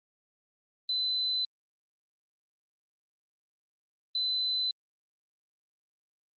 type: tone bursts at uneven times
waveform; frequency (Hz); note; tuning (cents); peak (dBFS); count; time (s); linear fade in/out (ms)
sine; 4026; B7; +33; -27; 2; 0.89-1.45 / 4.15-4.71; 2
effects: Opus 24 kbps